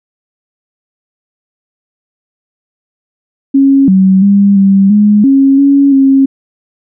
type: tone with pitch steps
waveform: sine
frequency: 273.6 / 190 / 200 / 195.4 / 208.2 / 272.3 / 279.1 / 270.5 Hz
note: C#4 / F#3 / G3 / G3 / G#3 / C#4 / C#4 / C#4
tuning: -23 / +46 / +35 / -5 / +5 / -31 / +12 / -42 cents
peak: -3 dBFS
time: 3.54-6.26 s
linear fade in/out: 10 ms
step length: 340 ms
effects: none